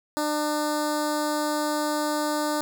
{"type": "tone with notch filter", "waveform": "10% pulse", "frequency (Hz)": 300, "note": "D4", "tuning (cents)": 37, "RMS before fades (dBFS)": -26, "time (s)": [0.17, 2.61], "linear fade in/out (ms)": 0, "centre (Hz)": 2300, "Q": 0.76, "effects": []}